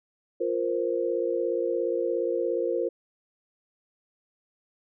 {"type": "chord", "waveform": "sine", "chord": "F suspended fourth", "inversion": "none", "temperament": "equal", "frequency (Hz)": [349.2, 466.2, 523.3], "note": ["F4", "Bb4", "C5"], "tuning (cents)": [0, 0, 0], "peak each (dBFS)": [-29, -28, -29], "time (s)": [0.4, 2.89], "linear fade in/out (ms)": 10, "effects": []}